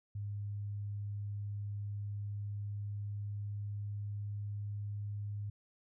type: tone with pitch glide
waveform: sine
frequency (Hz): 102.3 to 102.89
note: G#2 to G#2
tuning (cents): -26 to -16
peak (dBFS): -37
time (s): 0.15-5.5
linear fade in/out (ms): 5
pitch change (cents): +10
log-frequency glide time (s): 1.89-5.07
effects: none